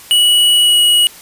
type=tone with pitch glide; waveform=square; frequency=2933 to 2911 Hz; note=F#7 to F#7; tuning=-16 to -29 cents; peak=-8 dBFS; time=0.11-1.07 s; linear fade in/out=0 ms; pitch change=-13 cents; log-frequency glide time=0.55-0.79 s; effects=white hiss -37 dBFS RMS until 1.21 s + resampled to 32000 Hz